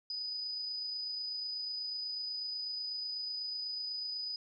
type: tone with amplitude modulation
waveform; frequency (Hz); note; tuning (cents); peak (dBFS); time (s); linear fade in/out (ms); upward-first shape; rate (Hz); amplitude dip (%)
sine; 4978; D#8; 0; -35; 0.1-4.36; 2; sine; 28.1; 25
effects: none